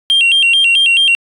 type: tone with vibrato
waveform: sine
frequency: 2960 Hz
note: F#7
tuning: in tune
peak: -5 dBFS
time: 0.1-1.15 s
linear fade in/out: 0 ms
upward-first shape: square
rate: 4.6 Hz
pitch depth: 130 cents each way
effects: tanh soft clip ceiling -6 dBFS